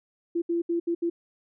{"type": "tone bursts at uneven times", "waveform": "sine", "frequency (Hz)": 340.1, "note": "F4", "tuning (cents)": -46, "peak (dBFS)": -23, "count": 5, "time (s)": [[0.35, 0.42], [0.49, 0.62], [0.69, 0.8], [0.87, 0.95], [1.02, 1.1]], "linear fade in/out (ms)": 10, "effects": []}